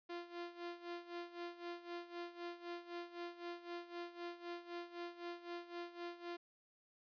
sawtooth tone with tremolo, 346.5 Hz, F4, 14 cents flat, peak -39 dBFS, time 0.09-6.37 s, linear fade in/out 10 ms, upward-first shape sine, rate 3.9 Hz, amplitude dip 80%, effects resampled to 11025 Hz

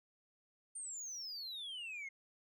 sine exponential sweep, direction down, 9020 to 2109 Hz, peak -40 dBFS, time 0.75-2.09 s, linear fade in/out 10 ms, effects tanh soft clip ceiling -42 dBFS

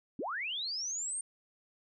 sine linear sweep, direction up, 201.1 to 8870 Hz, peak -34 dBFS, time 0.19-1.21 s, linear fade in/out 2 ms, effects none

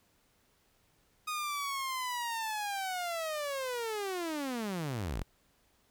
sawtooth linear sweep, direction down, 1244.5 to 35.29 Hz, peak -30 dBFS, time 1.27-5.23 s, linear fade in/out 10 ms, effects pink hiss -70 dBFS RMS until 5.9 s

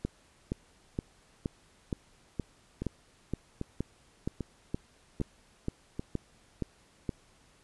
two click trains, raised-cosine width 3 ms, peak -21 / -18 dBFS, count 5 / 16, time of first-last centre 2.82-5.995 / 0.05-7.092 s, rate 1.26 / 2.13 Hz, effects pink hiss -63 dBFS RMS until 7.63 s + resampled to 24000 Hz

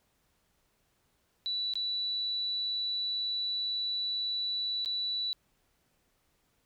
sine tone with dropouts, 3951 Hz, B7, in tune, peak -30 dBFS, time 1.46-5.33 s, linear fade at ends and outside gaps 0 ms, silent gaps 1.737-1.755 / 4.848-4.859 s, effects pink hiss -73 dBFS RMS until 6.65 s

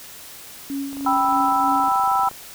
sine tone with tremolo, 277.2 Hz, C#4, in tune, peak -23 dBFS, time 0.7-1.89 s, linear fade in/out 0 ms, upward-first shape sine, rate 3.2 Hz, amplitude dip 55%
click train, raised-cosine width 1 ms, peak -25 dBFS, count 36, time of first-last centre 0.93-2.313 s, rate 25.3 Hz
sine chord, E minor, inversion first, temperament equal, 784 / 987.8 / 1318.5 Hz, G5 / B5 / E6, 0 / 0 / 0 cents, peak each -20 / -21 / -21 dBFS, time 1.06-2.29 s, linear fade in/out 5 ms
effects white hiss -40 dBFS RMS until 2.54 s

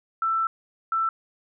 sine tone pair in turn, 1331 / 1331 Hz, E6 / E6, +16 / +16 cents, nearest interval unison, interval 0 cents, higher neither, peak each -21 dBFS, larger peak neither, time 0.22-0.47 / 0.92-1.09 s, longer first, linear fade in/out 2 ms, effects none

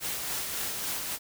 white noise with tremolo, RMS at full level -32 dBFS, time 0-1.19 s, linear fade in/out 50 ms, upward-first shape sine, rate 3.6 Hz, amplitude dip 30%, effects none

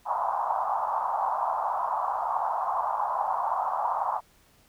pink band-pass noise, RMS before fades -28 dBFS, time 0.05-4.21 s, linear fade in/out 50 ms, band 730 to 1100 Hz, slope 48 dB/octave, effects pink hiss -61 dBFS RMS until 4.68 s

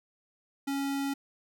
square tone, 277.2 Hz, C#4, in tune, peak -30 dBFS, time 0.67-1.14 s, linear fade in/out 10 ms, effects none

